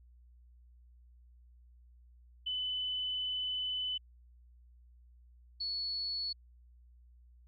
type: tone pair in turn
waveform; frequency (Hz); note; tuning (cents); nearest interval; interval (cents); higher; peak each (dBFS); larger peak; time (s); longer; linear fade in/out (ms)
sine; 3009 / 4403; F#7 / C#8; +28 / -13; perfect fifth; 659; second; -33 / -34; first; 2.46-3.98 / 5.6-6.33; first; 10
effects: added 60 Hz sine -57 dBFS peak until 7.47 s